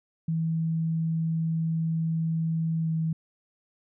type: tone with pitch glide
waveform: sine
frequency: 162.5 to 161.01 Hz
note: E3 to E3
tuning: -24 to -40 cents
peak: -24 dBFS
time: 0.28-3.13 s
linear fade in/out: 5 ms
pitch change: -16 cents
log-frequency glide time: 2.82-2.88 s
effects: none